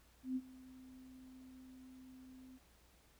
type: tone with ADSR envelope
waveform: sine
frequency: 258.2 Hz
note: C4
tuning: 23 cents flat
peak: -34 dBFS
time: 0.23-2.59 s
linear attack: 130 ms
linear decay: 47 ms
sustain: -20 dB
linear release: 34 ms
effects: added 60 Hz sine -69 dBFS peak until 3.19 s + pink hiss -69 dBFS RMS until 3.19 s